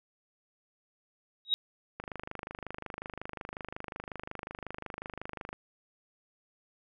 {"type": "tone with exponential growth", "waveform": "sine", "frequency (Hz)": 3805, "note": "A#7", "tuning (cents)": 35, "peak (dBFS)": -19, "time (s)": [1.45, 1.54], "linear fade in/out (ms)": 0, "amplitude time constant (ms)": 18}
{"type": "click train", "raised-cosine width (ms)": 0.5, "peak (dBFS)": -23, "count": 91, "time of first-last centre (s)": [2, 5.529], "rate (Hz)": 25.5}
{"effects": []}